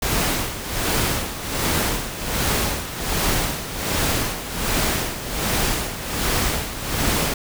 pink noise with tremolo, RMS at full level -20 dBFS, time 0.02-7.34 s, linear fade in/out 5 ms, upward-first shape sine, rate 1.3 Hz, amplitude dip 70%, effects none

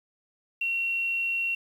sine tone with quantisation, 2733 Hz, F7, 38 cents flat, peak -25 dBFS, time 0.61-1.55 s, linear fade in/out 5 ms, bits 9, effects none

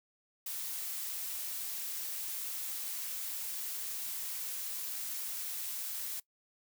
blue noise, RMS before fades -39 dBFS, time 0.46-6.2 s, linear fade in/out 5 ms, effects noise-tail reverb RT60 0.1 s tail -21 dB re dry

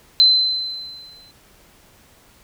sine tone with exponential decay, 4063 Hz, B7, 48 cents sharp, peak -7 dBFS, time 0.2-1.31 s, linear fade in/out 0 ms, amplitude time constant 240 ms, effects pink hiss -52 dBFS RMS until 2.43 s

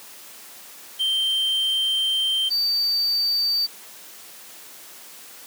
triangle tone pair in turn, 3136 / 4613 Hz, G7 / D8, 0 / -32 cents, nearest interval perfect fifth, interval 668 cents, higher second, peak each -18 dBFS, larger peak neither, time 0.99-2.5 / 2.5-3.67 s, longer first, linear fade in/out 20 ms, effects white hiss -43 dBFS RMS until 5.46 s + high-pass 200 Hz 12 dB/octave

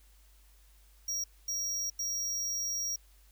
square tone bursts at uneven times, 5660 Hz, F8, 22 cents sharp, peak -32 dBFS, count 3, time 1.08-1.24 / 1.48-1.9 / 1.99-2.96 s, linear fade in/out 5 ms, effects added 50 Hz sine -58 dBFS peak until 3.31 s + white hiss -66 dBFS RMS until 3.31 s

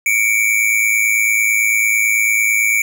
square tone pair together, 2240 / 2349 Hz, C#7 / D7, +18 / 0 cents, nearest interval minor second, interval 82 cents, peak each -16 dBFS, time 0.06-2.82 s, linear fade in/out 2 ms, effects none

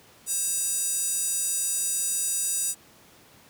square tone with high-pass filter, 537 Hz, C5, 45 cents sharp, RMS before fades -27 dBFS, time 0.26-2.75 s, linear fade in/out 50 ms, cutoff 8000 Hz, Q 3.5, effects pink hiss -54 dBFS RMS until 3.49 s + high-pass 100 Hz 12 dB/octave

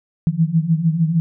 sine tone cluster, 157 / 163.4 / 170.2 Hz, D#3 / E3 / F3, +16 / -15 / -44 cents, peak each -19 dBFS, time 0.27-1.2 s, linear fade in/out 0 ms, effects none

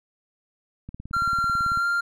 click train, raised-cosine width 5 ms, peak -24 dBFS, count 17, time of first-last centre 0.89-1.774 s, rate 18.1 Hz
triangle tone with pitch glide, 1377 to 1393 Hz, F6 to F6, -25 to -5 cents, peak -19 dBFS, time 1.13-2.01 s, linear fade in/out 10 ms, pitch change +20 cents, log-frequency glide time 1.78-1.86 s
effects none

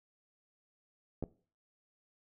clicks, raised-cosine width 2 ms, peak -24 dBFS, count 2, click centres 1.226 / 1.238 s, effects noise-tail reverb RT60 0.4 s tail -19 dB re dry

